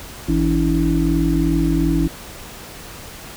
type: harmonic tone with a mistuned harmonic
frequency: 54 Hz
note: A1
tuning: 32 cents flat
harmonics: 1 / 3 / 5 / 6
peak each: -20 / -20 / -20 / -20 dBFS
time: 0.28-2.08 s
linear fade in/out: 10 ms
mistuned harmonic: 5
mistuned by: +70 cents
effects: pink hiss -36 dBFS RMS until 3.36 s